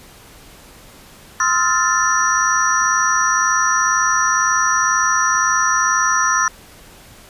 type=tone cluster; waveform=sine; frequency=1041 / 1282 / 1384 / 1766 / 5810 Hz; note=C6 / E6 / F6 / A6 / F#8; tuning=-9 / -49 / -16 / +6 / -32 cents; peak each=-20 dBFS; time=1.4-6.48 s; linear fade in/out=2 ms; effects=pink hiss -43 dBFS RMS until 7.29 s + resampled to 32000 Hz